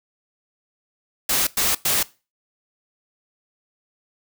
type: noise bursts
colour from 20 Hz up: white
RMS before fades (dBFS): -20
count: 3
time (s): 1.29-2.03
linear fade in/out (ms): 5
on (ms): 180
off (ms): 100
effects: noise-tail reverb RT60 0.3 s tail -20 dB re dry